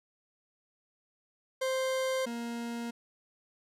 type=tone pair in turn; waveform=40% pulse; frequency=523.3 / 234.8 Hz; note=C5 / A#3; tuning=0 / +13 cents; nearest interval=octave + major second; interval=1387 cents; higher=first; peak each=-28 / -34 dBFS; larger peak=first; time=1.61-2.26 / 2.26-2.91 s; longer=neither; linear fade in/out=10 ms; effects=low-pass 12000 Hz 12 dB/octave